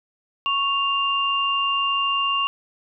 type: tone pair together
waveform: sine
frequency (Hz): 1108.8 / 2794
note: C#6 / F7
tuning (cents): 0 / 0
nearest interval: octave + major third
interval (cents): 1600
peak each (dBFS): -22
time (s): 0.46-2.47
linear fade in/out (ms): 0
effects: none